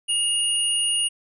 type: tone pair together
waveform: sine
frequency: 2853 / 9514 Hz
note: F7 / D9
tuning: +36 / +21 cents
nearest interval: octave + major sixth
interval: 2085 cents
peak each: -22 / -23 dBFS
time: 0.08-1.09 s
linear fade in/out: 20 ms
effects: none